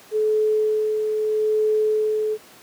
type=tone with tremolo; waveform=sine; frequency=430.2 Hz; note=A4; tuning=39 cents flat; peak=-16 dBFS; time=0.11-2.38 s; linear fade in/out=50 ms; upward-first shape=sine; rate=0.78 Hz; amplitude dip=35%; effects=pink hiss -47 dBFS RMS until 2.62 s + high-pass 200 Hz 12 dB/octave